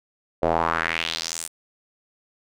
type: tone with band-pass filter sweep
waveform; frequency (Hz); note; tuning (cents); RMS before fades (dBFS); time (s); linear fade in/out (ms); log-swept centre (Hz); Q
square; 41.2; E1; 0; -25; 0.42-1.48; 10; 550 to 9800; 2.8
effects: none